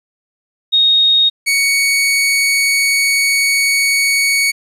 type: tone pair in turn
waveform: sine / sawtooth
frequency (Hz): 3729 / 2232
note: A#7 / C#7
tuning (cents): 0 / +11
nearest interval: major sixth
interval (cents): 889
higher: first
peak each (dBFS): -8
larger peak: neither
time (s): 0.72-1.3 / 1.46-4.52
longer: second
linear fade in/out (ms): 20
effects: resampled to 32000 Hz + 8-bit